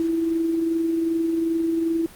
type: tone with amplitude modulation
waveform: sine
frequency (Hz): 329.6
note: E4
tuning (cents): 0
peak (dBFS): -18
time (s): 0-2.06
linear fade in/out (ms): 0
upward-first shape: sine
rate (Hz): 22.6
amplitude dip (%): 35
effects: pink hiss -45 dBFS RMS until 2.15 s + Opus 32 kbps